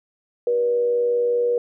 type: tone with frequency modulation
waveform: sine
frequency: 481.3 Hz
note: B4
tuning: 45 cents flat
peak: -17 dBFS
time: 0.47-1.58 s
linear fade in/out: 2 ms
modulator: 100 Hz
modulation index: 0.3
effects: none